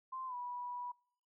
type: tone with pitch glide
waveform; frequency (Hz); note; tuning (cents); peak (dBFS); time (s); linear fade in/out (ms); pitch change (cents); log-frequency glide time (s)
sine; 1043 to 978.8; C6 to B5; -6 to -16; -40; 0.12-0.92; 10; -110; 0.26-0.35
effects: noise-tail reverb RT60 0.7 s tail -26 dB re dry